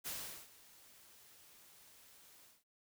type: noise with ADSR envelope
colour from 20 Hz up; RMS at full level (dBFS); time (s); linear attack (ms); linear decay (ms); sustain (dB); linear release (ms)
white; -42; 0.04-2.64; 29; 400; -20; 190
effects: none